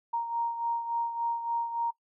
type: beating tone pair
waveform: sine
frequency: 932.3 / 935.8 Hz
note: A#5 / A#5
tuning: 0 / +6 cents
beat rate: 3.5 Hz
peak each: -29 / -36 dBFS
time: 0.13-1.91 s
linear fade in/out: 10 ms
effects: noise-tail reverb RT60 0.1 s tail -22 dB re dry